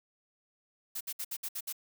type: noise bursts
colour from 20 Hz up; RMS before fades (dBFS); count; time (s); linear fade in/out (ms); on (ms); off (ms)
blue; -37; 7; 0.95-1.728; 10; 58; 62
effects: none